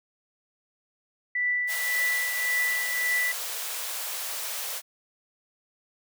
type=tone with tremolo; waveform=sine; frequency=1973 Hz; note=B6; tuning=2 cents flat; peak=-22 dBFS; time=1.35-3.32 s; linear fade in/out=5 ms; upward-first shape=triangle; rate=1.8 Hz; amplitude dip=55%
type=high-pass noise; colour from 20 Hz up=white; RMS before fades=-33 dBFS; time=1.67-4.82 s; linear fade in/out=50 ms; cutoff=450 Hz; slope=96 dB/octave
effects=none